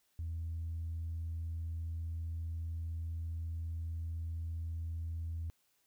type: tone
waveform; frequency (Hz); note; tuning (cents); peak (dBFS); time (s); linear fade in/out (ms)
sine; 82.41; E2; 0; -35; 0.19-5.5; 0
effects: tanh soft clip ceiling -33 dBFS + white hiss -75 dBFS RMS until 5.86 s